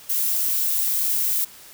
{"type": "noise", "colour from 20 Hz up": "violet", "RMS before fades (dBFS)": -22, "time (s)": [0.09, 1.45], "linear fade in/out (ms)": 10, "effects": ["white hiss -45 dBFS RMS until 1.73 s"]}